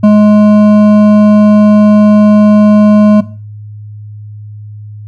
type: tone with hard clipping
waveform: sine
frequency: 210 Hz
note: G#3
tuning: 19 cents sharp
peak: -3 dBFS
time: 0.03-3.21 s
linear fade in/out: 10 ms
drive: 9 dB
effects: noise-tail reverb RT60 0.4 s tail -17 dB re dry + added 105 Hz sine -24 dBFS peak until 5.07 s

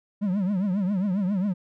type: tone with vibrato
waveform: triangle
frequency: 193.6 Hz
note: G3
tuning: 21 cents flat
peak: -20 dBFS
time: 0.21-1.54 s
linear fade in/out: 20 ms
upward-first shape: triangle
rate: 7.4 Hz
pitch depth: 180 cents each way
effects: none

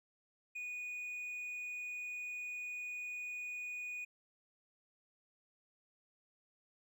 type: tone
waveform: triangle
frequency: 2467 Hz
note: D#7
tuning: 15 cents flat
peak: -39 dBFS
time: 0.55-4.05 s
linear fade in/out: 10 ms
effects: none

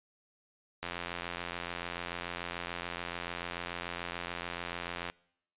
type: click train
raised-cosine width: 0.3 ms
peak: -20 dBFS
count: 372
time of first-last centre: 0.83-5.099 s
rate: 86.9 Hz
effects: noise-tail reverb RT60 0.7 s tail -24 dB re dry + resampled to 8000 Hz

